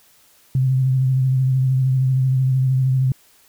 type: tone with vibrato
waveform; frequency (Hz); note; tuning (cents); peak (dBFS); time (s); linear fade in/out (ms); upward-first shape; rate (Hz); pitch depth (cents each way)
sine; 130.81; C3; 0; -14; 0.55-3.12; 2; triangle; 13; 38
effects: white hiss -54 dBFS RMS until 3.48 s